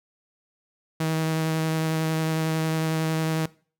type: tone with vibrato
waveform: sawtooth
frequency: 159.5 Hz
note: D#3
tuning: 43 cents sharp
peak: -19 dBFS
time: 1-3.46 s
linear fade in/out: 5 ms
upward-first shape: sine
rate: 11 Hz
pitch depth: 11 cents each way
effects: noise-tail reverb RT60 0.4 s tail -20 dB re dry